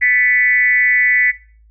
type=tone with frequency modulation; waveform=sine; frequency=1987 Hz; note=B6; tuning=10 cents sharp; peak=-10 dBFS; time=0.01-1.32 s; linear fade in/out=20 ms; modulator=235 Hz; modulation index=0.68; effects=noise-tail reverb RT60 0.4 s tail -18 dB re dry + added 54 Hz sine -45 dBFS peak until 1.7 s